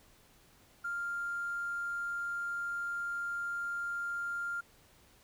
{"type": "tone with hard clipping", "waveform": "triangle", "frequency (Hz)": 1396.9, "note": "F6", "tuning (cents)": 0, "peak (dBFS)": -34, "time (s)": [0.84, 4.61], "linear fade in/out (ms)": 10, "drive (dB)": 3, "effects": ["pink hiss -63 dBFS RMS until 5.23 s"]}